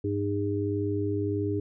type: harmonic tone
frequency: 101.5 Hz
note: G#2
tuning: 39 cents flat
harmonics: 1 / 3 / 4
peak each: -30 / -30 / -30 dBFS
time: 0.04-1.6 s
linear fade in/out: 5 ms
effects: none